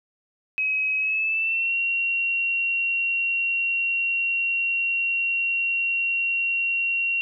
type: tone with pitch glide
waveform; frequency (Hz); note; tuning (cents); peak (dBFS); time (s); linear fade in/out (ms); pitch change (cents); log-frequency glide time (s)
sine; 2546 to 2745; D#7 to F7; +39 to -31; -21; 0.58-7.21; 0; +130; 0.98-1.75
effects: none